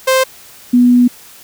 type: tone pair in turn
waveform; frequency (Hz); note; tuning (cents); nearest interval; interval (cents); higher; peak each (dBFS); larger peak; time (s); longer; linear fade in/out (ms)
sawtooth / sine; 523.3 / 245.3; C5 / B3; 0 / -12; octave + minor second; 1312; first; -5; neither; 0.07-0.24 / 0.73-1.08; second; 10
effects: white hiss -39 dBFS RMS until 1.43 s